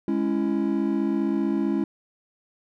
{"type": "chord", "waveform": "triangle", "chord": "C# minor", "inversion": "second", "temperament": "just", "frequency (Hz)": [207.9, 277.2, 332.6], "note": ["G#3", "C#4", "E4"], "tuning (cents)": [2, 0, 16], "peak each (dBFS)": -24, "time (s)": [0.08, 1.84], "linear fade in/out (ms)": 2, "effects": []}